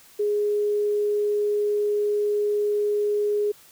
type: tone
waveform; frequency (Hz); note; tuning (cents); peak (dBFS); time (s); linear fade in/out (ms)
sine; 415.3; G#4; 0; -20; 0.19-3.52; 10
effects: white hiss -52 dBFS RMS until 3.71 s